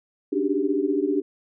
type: tone cluster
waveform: sine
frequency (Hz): 284.5 / 299.7 / 380.4 / 401.2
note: C#4 / D4 / F#4 / G4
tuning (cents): +45 / +35 / +48 / +40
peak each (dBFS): -26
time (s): 0.32-1.22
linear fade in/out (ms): 10
effects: none